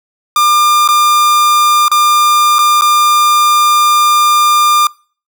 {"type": "tone with dropouts", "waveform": "45% pulse", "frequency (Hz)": 1200, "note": "D6", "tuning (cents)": 37, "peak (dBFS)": -7, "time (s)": [0.36, 4.87], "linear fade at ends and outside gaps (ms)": 2, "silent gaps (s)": [[0.877, 0.887], [1.882, 1.915], [2.585, 2.589], [2.811, 2.819]], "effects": ["noise-tail reverb RT60 0.4 s tail -24 dB re dry"]}